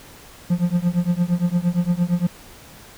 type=tone with tremolo; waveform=triangle; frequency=175.4 Hz; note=F3; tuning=8 cents sharp; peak=-11 dBFS; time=0.5-2.27 s; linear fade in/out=5 ms; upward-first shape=triangle; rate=8.7 Hz; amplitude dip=100%; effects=pink hiss -44 dBFS RMS until 2.97 s